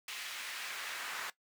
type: noise with high-pass filter sweep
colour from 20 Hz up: brown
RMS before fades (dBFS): -42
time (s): 0.08-1.3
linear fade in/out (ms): 2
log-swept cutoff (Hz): 2500 to 1400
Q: 1.2
effects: noise-tail reverb RT60 0.1 s tail -17 dB re dry